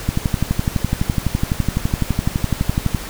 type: click train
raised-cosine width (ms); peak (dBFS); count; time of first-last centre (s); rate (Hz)
5; -4; 35; 0.09-2.947; 11.9
effects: pink hiss -31 dBFS RMS until 3.09 s